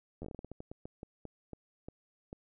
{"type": "slowing click train", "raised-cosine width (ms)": 2, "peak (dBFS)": -30, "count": 18, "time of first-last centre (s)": [0.22, 2.329], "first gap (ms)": 11, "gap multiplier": 1.26, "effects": []}